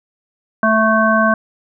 harmonic tone, 220 Hz, A3, in tune, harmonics 1 / 3 / 5 / 7, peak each -16 / -16 / -16 / -16 dBFS, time 0.63-1.34 s, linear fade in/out 2 ms, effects none

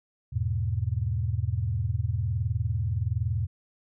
sine chord, E major, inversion none, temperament equal, 82.41 / 103.83 / 123.47 Hz, E2 / G#2 / B2, 0 / 0 / 0 cents, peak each -30 / -28 / -30 dBFS, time 0.32-3.47 s, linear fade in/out 20 ms, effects none

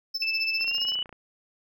triangle tone with tremolo, 5270 Hz, E8, 1 cent flat, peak -24 dBFS, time 0.14-0.95 s, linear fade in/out 10 ms, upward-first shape sine, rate 15 Hz, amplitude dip 90%
sine tone with pitch glide, 2637 to 2960 Hz, E7 to F#7, 0 to 0 cents, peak -26 dBFS, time 0.22-1.03 s, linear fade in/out 2 ms, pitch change +200 cents, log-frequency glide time 0.57-0.91 s
click train, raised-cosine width 0.5 ms, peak -30 dBFS, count 16, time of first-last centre 0.61-1.127 s, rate 29 Hz
effects none

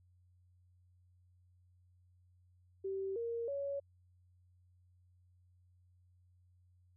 sine tone with pitch steps, 387 / 465.6 / 560.1 Hz, G4 / A#4 / C#5, -22 / -2 / +18 cents, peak -36 dBFS, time 2.84-3.8 s, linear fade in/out 10 ms, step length 320 ms, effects added 90 Hz sine -65 dBFS peak until 6.96 s

